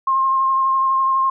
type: tone with vibrato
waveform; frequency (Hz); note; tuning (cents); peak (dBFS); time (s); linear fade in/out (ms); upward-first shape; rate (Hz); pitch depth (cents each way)
sine; 1065; C6; +30; -14; 0.07-1.3; 5; sine; 12; 15
effects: none